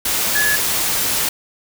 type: tone in noise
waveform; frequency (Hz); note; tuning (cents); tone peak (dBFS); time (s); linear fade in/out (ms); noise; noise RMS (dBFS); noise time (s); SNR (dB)
sine; 1700; G#6; +40; -16; 0.35-0.56; 5; white; -19; 0.05-1.29; 0
effects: none